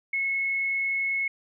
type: tone with frequency modulation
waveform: sine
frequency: 2186 Hz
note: C#7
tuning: 25 cents flat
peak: -24 dBFS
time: 0.13-1.28 s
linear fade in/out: 5 ms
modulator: 30.3 Hz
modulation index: 0.35
effects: none